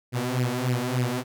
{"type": "tone with flanger", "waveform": "sawtooth", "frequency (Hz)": 124.8, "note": "B2", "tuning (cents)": 19, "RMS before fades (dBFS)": -26, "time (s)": [0.12, 1.24], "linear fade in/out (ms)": 50, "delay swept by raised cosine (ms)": [0.39, 5.09], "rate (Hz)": 3.4, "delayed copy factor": 0.8, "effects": []}